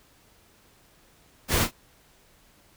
pink noise with echo, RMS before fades -23 dBFS, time 1.48-1.68 s, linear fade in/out 50 ms, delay 35 ms, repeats 1, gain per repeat -12 dB, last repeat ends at 1.715 s, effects pink hiss -59 dBFS RMS until 2.76 s

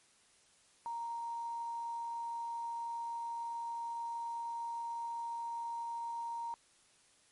sine tone with quantisation, 932.3 Hz, A#5, in tune, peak -37 dBFS, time 0.86-6.54 s, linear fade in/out 0 ms, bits 10, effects white hiss -67 dBFS RMS until 7.31 s + MP3 48 kbps

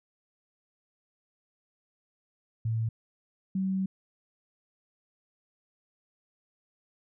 sine tone pair in turn, 112.7 / 190.48 Hz, A2 / G3, +42 / -49 cents, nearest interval major sixth, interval 909 cents, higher second, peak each -26 dBFS, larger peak neither, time 2.65-2.89 / 3.55-3.86 s, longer second, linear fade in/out 5 ms, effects none

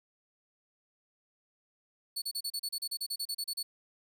sawtooth tone bursts, 4435 Hz, C#8, in tune, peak -30 dBFS, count 16, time 2.16-3.63 s, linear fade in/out 10 ms, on 60 ms, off 34 ms, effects none

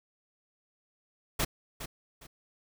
pink noise with echo, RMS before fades -28 dBFS, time 1.39-1.45 s, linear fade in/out 10 ms, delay 410 ms, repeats 2, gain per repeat -11 dB, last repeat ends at 2.27 s, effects none

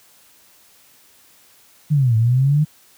sine linear two-way sweep, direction down then up, 155.56 to 109 to 155.56 Hz, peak -12 dBFS, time 1.9-2.65 s, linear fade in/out 20 ms, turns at 2.16 s, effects white hiss -52 dBFS RMS until 2.97 s + high-pass 60 Hz 12 dB/octave

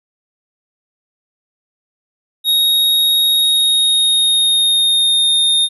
square tone with pitch glide, 3758 to 3672 Hz, A#7 to A#7, +13 to -27 cents, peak -11 dBFS, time 2.44-5.69 s, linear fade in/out 50 ms, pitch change -40 cents, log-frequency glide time 3.29-5.38 s, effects none

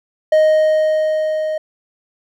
triangle tone with level ramp, 622.3 Hz, D#5, in tune, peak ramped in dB -6 to -16 dBFS, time 0.32-1.58 s, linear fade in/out 5 ms, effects none

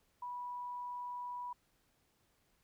sine tone, 980 Hz, B5, 14 cents flat, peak -40 dBFS, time 0.22-1.53 s, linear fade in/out 5 ms, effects pink hiss -75 dBFS RMS until 2.63 s

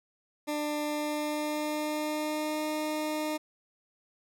20% pulse tone with pitch glide, 298.2 to 306.4 Hz, D4 to D#4, +27 to -27 cents, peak -25 dBFS, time 0.47-3.38 s, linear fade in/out 20 ms, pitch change +46 cents, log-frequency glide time 0.84-2.65 s, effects none

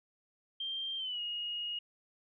sine tone with pitch glide, 3171 to 2874 Hz, G7 to F7, +19 to +49 cents, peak -35 dBFS, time 0.6-1.79 s, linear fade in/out 5 ms, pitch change -170 cents, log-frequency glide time 0.97-1.2 s, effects none

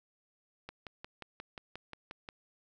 click train, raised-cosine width 0.3 ms, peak -27 dBFS, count 10, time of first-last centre 0.69-2.289 s, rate 5.63 Hz, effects none

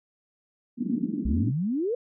white band-pass noise, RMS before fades -28 dBFS, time 0.77-1.53 s, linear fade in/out 50 ms, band 200 to 270 Hz, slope 48 dB/octave
sine exponential sweep, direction up, 58.27 to 507 Hz, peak -24 dBFS, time 1.25-1.95 s, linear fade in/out 5 ms
effects none

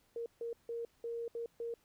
sine tone bursts at uneven times, 466.2 Hz, A#4, in tune, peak -37 dBFS, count 6, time 0.16-0.26 / 0.41-0.53 / 0.69-0.85 / 1.04-1.28 / 1.35-1.46 / 1.6-1.74 s, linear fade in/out 2 ms, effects pink hiss -72 dBFS RMS until 1.84 s

